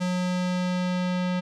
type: tone with low-pass filter sweep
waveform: square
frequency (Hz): 181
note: F#3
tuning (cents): -38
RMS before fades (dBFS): -26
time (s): 0-1.41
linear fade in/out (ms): 20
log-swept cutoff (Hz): 6900 to 3700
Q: 1
effects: none